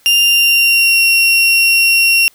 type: tone with pitch glide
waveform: 35% pulse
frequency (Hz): 2794 to 2740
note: F7 to F7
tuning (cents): 0 to -34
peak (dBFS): -6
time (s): 0.06-2.28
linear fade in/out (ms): 0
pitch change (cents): -34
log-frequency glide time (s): 0.21-1.01
effects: white hiss -50 dBFS RMS until 2.34 s